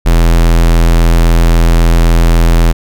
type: tone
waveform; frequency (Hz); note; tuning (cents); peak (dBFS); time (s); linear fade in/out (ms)
square; 41.87; E1; +28; -5; 0.05-2.73; 20
effects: none